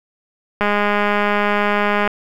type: click train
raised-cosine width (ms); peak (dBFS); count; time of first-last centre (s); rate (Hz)
0.5; -3; 303; 0.61-2.076; 206
effects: 7-bit